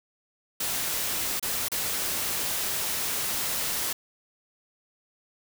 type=noise with dropouts; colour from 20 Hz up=white; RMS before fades=-29 dBFS; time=0.6-3.93 s; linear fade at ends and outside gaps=5 ms; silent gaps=1.397-1.426 / 1.685-1.717 s; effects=none